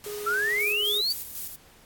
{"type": "noise", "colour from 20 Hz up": "white", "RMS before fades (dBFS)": -40, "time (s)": [0.04, 0.61], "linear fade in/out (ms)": 0}
{"type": "tone", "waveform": "triangle", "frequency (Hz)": 415.3, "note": "G#4", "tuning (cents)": 0, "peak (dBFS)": -31, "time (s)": [0.06, 1.01], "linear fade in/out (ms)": 5}
{"type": "exponential sweep", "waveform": "sine", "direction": "up", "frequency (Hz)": [1318.5, 4699], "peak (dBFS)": -23, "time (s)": [0.26, 1.13], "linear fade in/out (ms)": 10}
{"type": "noise with tremolo", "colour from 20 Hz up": "violet", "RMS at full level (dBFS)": -33, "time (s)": [0.6, 1.56], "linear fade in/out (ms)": 5, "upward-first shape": "square", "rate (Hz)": 4, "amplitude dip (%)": 45}
{"effects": ["pink hiss -55 dBFS RMS until 1.85 s", "AAC 64 kbps"]}